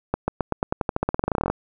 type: accelerating click train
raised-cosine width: 1 ms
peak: -7 dBFS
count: 23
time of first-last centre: 0.14-1.5 s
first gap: 140 ms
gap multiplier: 0.91
effects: none